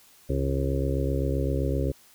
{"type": "harmonic tone", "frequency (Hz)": 67.7, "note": "C#2", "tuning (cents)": -40, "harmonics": [1, 2, 4, 5, 6, 7, 8], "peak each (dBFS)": [-27, -29, -32, -35, -33, -36, -34], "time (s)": [0.29, 1.92], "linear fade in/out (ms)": 10, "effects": ["white hiss -56 dBFS RMS until 2.14 s"]}